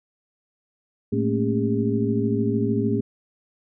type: tone cluster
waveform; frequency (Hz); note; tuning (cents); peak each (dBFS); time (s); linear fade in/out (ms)
sine; 111.6 / 215.8 / 229 / 275.4 / 403.9; A2 / A3 / A#3 / C#4 / G#4; +25 / -33 / -31 / -11 / -48; -26; 1.12-3.01; 10
effects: none